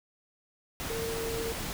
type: tone in noise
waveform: sine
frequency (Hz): 455.3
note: A#4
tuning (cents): -41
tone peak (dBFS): -33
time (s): 0.9-1.52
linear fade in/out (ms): 0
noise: pink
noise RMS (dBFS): -36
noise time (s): 0.8-1.73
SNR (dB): 0
effects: none

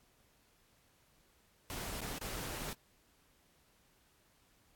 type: noise with dropouts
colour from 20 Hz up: pink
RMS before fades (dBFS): -42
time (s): 1.7-2.73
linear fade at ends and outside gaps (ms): 0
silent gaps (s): 2.007-2.016 / 2.183-2.213
effects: pink hiss -70 dBFS RMS until 4.75 s + AAC 64 kbps

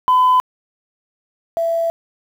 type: tone pair in turn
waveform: sine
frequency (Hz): 1010 / 666.9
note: B5 / E5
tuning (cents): +39 / +20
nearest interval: perfect fifth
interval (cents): 719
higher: first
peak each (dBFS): -8 / -15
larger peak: first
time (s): 0.08-0.4 / 1.57-1.9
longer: second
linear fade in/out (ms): 0
effects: tanh soft clip ceiling -7 dBFS + 7-bit

